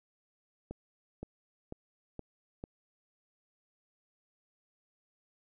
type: accelerating click train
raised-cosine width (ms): 2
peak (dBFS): -27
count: 5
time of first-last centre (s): 0.71-2.639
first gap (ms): 520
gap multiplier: 0.95
effects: none